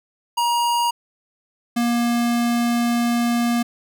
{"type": "tone pair in turn", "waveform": "square", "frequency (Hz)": [949, 237.2], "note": ["A#5", "A#3"], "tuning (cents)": [31, 30], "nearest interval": "2 octaves", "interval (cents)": 2401, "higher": "first", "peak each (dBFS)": -18, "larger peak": "neither", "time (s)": [[0.37, 0.91], [1.76, 3.63]], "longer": "second", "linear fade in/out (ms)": 10, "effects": []}